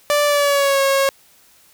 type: tone with pitch glide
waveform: sawtooth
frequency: 586 to 546.8 Hz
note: D5 to C#5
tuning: -4 to -24 cents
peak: -10 dBFS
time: 0.1-1.09 s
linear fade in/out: 0 ms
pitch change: -120 cents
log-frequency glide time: 0.25-0.81 s
effects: white hiss -52 dBFS RMS until 1.73 s